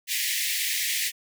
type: high-pass noise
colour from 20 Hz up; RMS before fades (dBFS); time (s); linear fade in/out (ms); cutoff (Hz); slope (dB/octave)
pink; -27; 0.07-1.12; 50; 1800; 96
effects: none